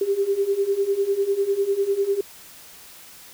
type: beating tone pair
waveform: sine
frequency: 391 / 401 Hz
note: G4 / G4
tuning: -4 / +39 cents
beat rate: 10 Hz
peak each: -24 / -21 dBFS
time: 0.01-2.21 s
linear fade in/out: 5 ms
effects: white hiss -45 dBFS RMS until 3.33 s